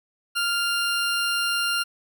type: tone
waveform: 20% pulse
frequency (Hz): 1396.9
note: F6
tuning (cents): 0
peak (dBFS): -17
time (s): 0.35-1.84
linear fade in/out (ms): 20
effects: none